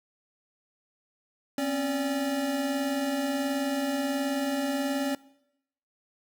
square tone cluster, 254.1 / 272.7 / 578 Hz, B3 / C#4 / D5, +49 / -28 / -28 cents, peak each -38 / -29 / -33 dBFS, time 1.58-5.15 s, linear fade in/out 2 ms, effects noise-tail reverb RT60 0.8 s tail -21 dB re dry

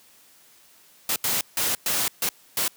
white noise bursts at uneven times, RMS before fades -24 dBFS, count 6, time 1.09-1.16 / 1.24-1.41 / 1.57-1.75 / 1.86-2.08 / 2.22-2.29 / 2.57-2.68 s, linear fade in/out 2 ms, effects white hiss -55 dBFS RMS until 2.76 s + high-pass 100 Hz 12 dB/octave

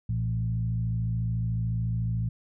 sine tone with frequency modulation, 115.7 Hz, A#2, 13 cents flat, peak -25 dBFS, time 0.09-2.29 s, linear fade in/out 5 ms, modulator 53.9 Hz, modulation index 0.76, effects none

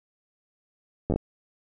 slowing click train, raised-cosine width 2 ms, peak -12 dBFS, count 5, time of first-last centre 1.1-1.16 s, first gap 10 ms, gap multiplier 1.28, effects none

